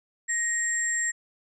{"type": "tone pair together", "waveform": "sine", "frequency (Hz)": [1878, 7477], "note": ["A#6", "A#8"], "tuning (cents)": [12, 4], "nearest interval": "2 octaves", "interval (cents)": 2392, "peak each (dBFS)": [-27, -27], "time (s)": [0.28, 1.12], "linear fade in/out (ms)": 20, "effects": []}